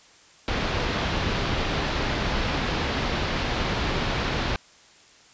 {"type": "low-pass noise", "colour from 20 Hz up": "pink", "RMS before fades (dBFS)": -26, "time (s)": [0.48, 4.56], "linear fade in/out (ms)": 0, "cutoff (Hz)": 4500, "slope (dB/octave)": 24, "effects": ["white hiss -53 dBFS RMS until 5.33 s", "resampled to 16000 Hz"]}